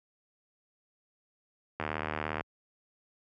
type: click train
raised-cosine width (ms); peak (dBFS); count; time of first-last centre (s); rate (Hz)
0.5; -17; 48; 1.8-2.409; 77.2
effects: high-pass 60 Hz 12 dB/octave